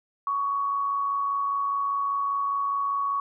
sine tone with amplitude modulation, 1119 Hz, C#6, 16 cents sharp, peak -22 dBFS, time 0.27-3.2 s, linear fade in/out 2 ms, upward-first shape sine, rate 105 Hz, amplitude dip 35%, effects none

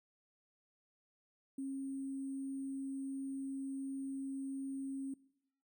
sine tone with sample-and-hold, 270.7 Hz, C#4, 41 cents flat, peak -38 dBFS, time 1.58-5.14 s, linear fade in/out 5 ms, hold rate 8820 Hz, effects noise-tail reverb RT60 0.8 s tail -22 dB re dry

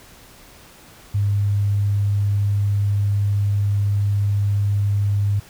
sine tone, 101.4 Hz, G#2, 41 cents flat, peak -16 dBFS, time 1.14-5.4 s, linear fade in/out 10 ms, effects pink hiss -46 dBFS RMS until 5.49 s

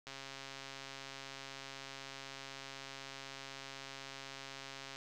click train, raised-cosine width 0.2 ms, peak -29 dBFS, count 666, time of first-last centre 0.07-4.96 s, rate 136 Hz, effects none

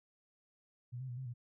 sine tone with pitch steps, 122.2 / 130.6 / 121.7 / 131.3 / 120.4 Hz, B2 / C3 / B2 / C3 / B2, -18 / -3 / -25 / +6 / -44 cents, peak -40 dBFS, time 0.92-1.34 s, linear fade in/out 20 ms, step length 84 ms, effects none

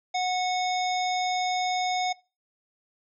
harmonic tone, 733 Hz, F#5, 16 cents flat, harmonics 1 / 3 / 5 / 7 / 9, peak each -25 / -33 / -35 / -38 / -40 dBFS, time 0.14-2.13 s, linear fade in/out 10 ms, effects noise-tail reverb RT60 0.3 s tail -22 dB re dry

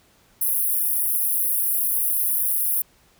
pink high-pass noise, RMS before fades -22 dBFS, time 0.41-2.82 s, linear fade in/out 5 ms, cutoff 10000 Hz, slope 96 dB/octave, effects pink hiss -58 dBFS RMS until 3.19 s

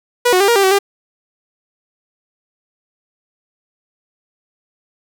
sawtooth tone with pitch steps, 487.1 / 366.7 / 398.2 / 471.3 / 394.7 / 379.7 / 399.5 Hz, B4 / F#4 / G4 / A#4 / G4 / F#4 / G4, -24 / -15 / +27 / +19 / +12 / +45 / +33 cents, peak -6 dBFS, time 0.25-0.789 s, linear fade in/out 10 ms, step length 77 ms, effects none

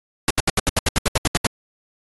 pink noise bursts, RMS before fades -17 dBFS, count 13, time 0.28-1.469 s, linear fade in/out 2 ms, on 25 ms, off 72 ms, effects AAC 32 kbps

